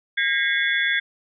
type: tone cluster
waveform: sine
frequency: 1619 / 1871 / 1998 / 2155 / 3431 Hz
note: G#6 / A#6 / B6 / C#7 / A7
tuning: -45 / +6 / +20 / -49 / -44 cents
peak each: -22 / -28 / -27 / -26 / -27 dBFS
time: 0.17-1 s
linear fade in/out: 10 ms
effects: none